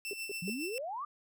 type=tone with tremolo; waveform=sawtooth; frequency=2676 Hz; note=E7; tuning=25 cents sharp; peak=-33 dBFS; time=0.05-0.78 s; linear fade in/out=0 ms; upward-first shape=sine; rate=7.2 Hz; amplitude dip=55%
type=tone bursts; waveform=sine; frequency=402.1 Hz; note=G4; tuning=44 cents sharp; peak=-36 dBFS; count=3; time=0.11-0.499 s; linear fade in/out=2 ms; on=23 ms; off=160 ms
type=exponential sweep; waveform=sine; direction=up; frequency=164.81 to 1239 Hz; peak=-36 dBFS; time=0.42-1.05 s; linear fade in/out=5 ms
effects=none